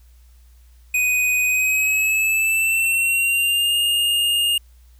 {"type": "tone with pitch glide", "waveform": "square", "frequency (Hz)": [2494, 2832], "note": ["D#7", "F7"], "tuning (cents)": [3, 23], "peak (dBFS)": -17, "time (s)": [0.94, 4.58], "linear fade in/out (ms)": 5, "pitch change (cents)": 220, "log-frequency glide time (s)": [1.45, 3.76], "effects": ["added 60 Hz sine -46 dBFS peak until 4.99 s", "white hiss -61 dBFS RMS until 4.99 s"]}